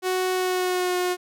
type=tone with pitch glide; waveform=sawtooth; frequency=370 to 360.7 Hz; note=F#4 to F#4; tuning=0 to -44 cents; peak=-18 dBFS; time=0.02-1.17 s; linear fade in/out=50 ms; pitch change=-44 cents; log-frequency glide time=0.33-0.96 s; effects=none